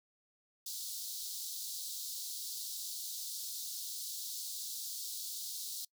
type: high-pass noise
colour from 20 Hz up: pink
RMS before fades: -42 dBFS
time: 0.66-5.85 s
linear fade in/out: 5 ms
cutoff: 3800 Hz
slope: 48 dB/octave
effects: noise-tail reverb RT60 0.1 s tail -24 dB re dry